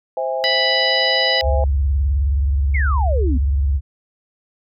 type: chord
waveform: sine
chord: C augmented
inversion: none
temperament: just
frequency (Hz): 523.3 / 654.1 / 817.6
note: C5 / E5 / G#5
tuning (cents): 0 / -14 / -27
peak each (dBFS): -22 / -24 / -25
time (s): 0.17-1.64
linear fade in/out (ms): 2
type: harmonic tone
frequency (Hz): 988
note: B5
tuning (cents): 0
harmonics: 2 / 3 / 4 / 5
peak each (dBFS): -20 / -21 / -22 / -22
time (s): 0.44-1.41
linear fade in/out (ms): 0
type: tone with vibrato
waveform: sine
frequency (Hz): 69.3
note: C#2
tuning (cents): 0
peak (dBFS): -14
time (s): 1.42-3.81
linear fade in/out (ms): 50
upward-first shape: triangle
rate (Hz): 19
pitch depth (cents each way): 240
type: exponential sweep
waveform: sine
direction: down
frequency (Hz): 2267 to 233.1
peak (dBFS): -21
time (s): 2.74-3.38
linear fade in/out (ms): 10
effects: none